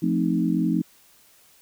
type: chord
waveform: sine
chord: F dominant seventh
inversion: none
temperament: equal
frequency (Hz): 174.61 / 220 / 261.6 / 311.1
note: F3 / A3 / C4 / Eb4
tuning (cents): 0 / 0 / 0 / 0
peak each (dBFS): -24 / -26 / -26 / -25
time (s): 0.02-0.82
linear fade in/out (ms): 10
effects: white hiss -56 dBFS RMS until 1.61 s